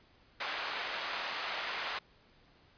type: band-pass noise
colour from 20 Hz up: pink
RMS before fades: -38 dBFS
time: 0.4-1.99 s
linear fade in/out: 5 ms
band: 910 to 3900 Hz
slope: 12 dB/octave
effects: pink hiss -64 dBFS RMS until 2.77 s + resampled to 11025 Hz